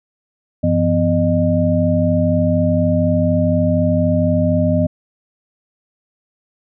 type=tone cluster; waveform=sine; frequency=95.4 / 168.7 / 252.8 / 610 Hz; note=G2 / E3 / B3 / D#5; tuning=-47 / +40 / +41 / -34 cents; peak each=-18 dBFS; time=0.63-4.87 s; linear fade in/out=10 ms; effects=none